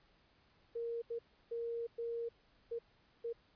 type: tone bursts at uneven times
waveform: sine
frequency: 466.2 Hz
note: A#4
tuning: in tune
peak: -37 dBFS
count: 6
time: 0.75-1.02 / 1.1-1.19 / 1.51-1.87 / 1.98-2.29 / 2.71-2.79 / 3.24-3.33 s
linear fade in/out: 10 ms
effects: pink hiss -70 dBFS RMS until 3.55 s + resampled to 11025 Hz